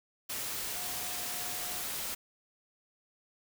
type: tone in noise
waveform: sine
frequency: 720 Hz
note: F#5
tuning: 47 cents flat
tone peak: -48 dBFS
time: 0.75-1.82 s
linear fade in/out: 10 ms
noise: white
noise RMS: -37 dBFS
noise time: 0.29-2.15 s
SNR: -14 dB
effects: none